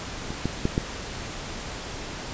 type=clicks; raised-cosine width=3 ms; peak=-19 / -11 / -8 / -9 dBFS; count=4; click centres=0.305 / 0.456 / 0.654 / 0.779 s; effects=pink hiss -35 dBFS RMS until 2.33 s + resampled to 16000 Hz